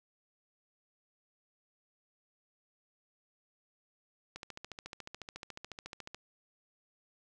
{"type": "click train", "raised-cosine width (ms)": 0.2, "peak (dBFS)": -26, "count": 26, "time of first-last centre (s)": [4.36, 6.146], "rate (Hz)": 14, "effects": []}